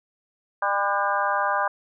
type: harmonic tone with a mistuned harmonic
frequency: 200 Hz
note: G3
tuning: 35 cents sharp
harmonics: 3 / 4 / 5 / 6 / 7 / 8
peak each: -29 / -27 / -26 / -27 / -31 / -29 dBFS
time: 0.62-1.68 s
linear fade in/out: 5 ms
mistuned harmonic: 7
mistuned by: +66 cents
effects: none